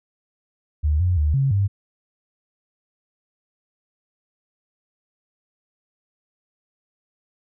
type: tone with pitch steps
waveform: sine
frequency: 75.3 / 89.7 / 75.3 / 136.3 / 99.4 Hz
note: D2 / F2 / D2 / C#3 / G2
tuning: +44 / +47 / +44 / -29 / +25 cents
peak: -16 dBFS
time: 0.83-1.68 s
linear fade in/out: 20 ms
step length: 170 ms
effects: none